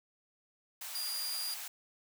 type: high-pass noise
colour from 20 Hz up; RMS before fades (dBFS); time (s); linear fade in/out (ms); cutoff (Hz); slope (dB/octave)
white; -43; 0.81-1.68; 5; 620; 48
type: tone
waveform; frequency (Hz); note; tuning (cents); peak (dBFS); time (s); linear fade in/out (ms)
sawtooth; 4823; D8; +45; -33; 0.95-1.54; 2
effects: none